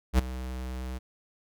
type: tone with ADSR envelope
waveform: square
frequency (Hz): 63.6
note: C2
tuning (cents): -48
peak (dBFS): -17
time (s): 0.13-0.99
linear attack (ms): 56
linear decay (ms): 14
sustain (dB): -17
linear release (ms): 19
effects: none